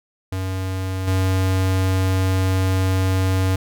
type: tone with level steps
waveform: square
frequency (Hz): 94.2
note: F#2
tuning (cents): +32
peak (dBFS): -23 / -17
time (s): 0.32-3.56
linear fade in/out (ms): 5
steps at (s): 1.07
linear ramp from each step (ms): 10
effects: none